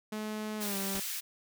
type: tone with pitch glide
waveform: sawtooth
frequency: 214.4 to 195.47 Hz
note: A3 to G3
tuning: -45 to -5 cents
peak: -31 dBFS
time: 0.12-1 s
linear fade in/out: 5 ms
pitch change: -160 cents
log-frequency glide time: 0.58-0.77 s
type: high-pass noise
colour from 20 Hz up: white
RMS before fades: -37 dBFS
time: 0.6-1.21 s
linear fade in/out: 20 ms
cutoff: 1800 Hz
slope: 12 dB/octave
type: noise with exponential decay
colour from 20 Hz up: pink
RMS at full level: -36 dBFS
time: 0.95-1.05 s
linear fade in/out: 2 ms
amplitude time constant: 20 ms
effects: none